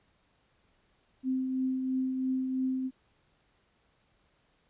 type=tone with tremolo; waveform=sine; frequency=260.1 Hz; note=C4; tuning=10 cents flat; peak=-26 dBFS; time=1.23-2.91 s; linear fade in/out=50 ms; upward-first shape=triangle; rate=3 Hz; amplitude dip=40%; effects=pink hiss -70 dBFS RMS until 4.69 s + resampled to 8000 Hz